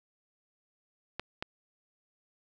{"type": "clicks", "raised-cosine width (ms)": 0.3, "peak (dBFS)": -18, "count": 2, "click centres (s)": [1.196, 1.425], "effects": []}